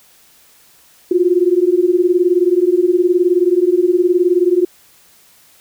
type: beating tone pair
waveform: sine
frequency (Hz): 347.3 / 366.3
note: F4 / F#4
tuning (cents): -10 / -17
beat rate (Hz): 19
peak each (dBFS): -13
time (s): 1.11-4.65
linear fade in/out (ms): 5
effects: white hiss -49 dBFS RMS until 5.6 s